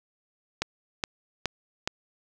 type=click train; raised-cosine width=0.2 ms; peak=-9 dBFS; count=4; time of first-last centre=0.62-1.875 s; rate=2.39 Hz; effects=none